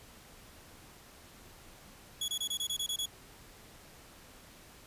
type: tone bursts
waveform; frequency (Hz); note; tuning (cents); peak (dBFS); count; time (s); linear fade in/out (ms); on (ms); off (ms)
sawtooth; 3367; G#7; +23; -29; 9; 2.21-3.058; 5; 72; 25
effects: pink hiss -55 dBFS RMS until 4.86 s + resampled to 32000 Hz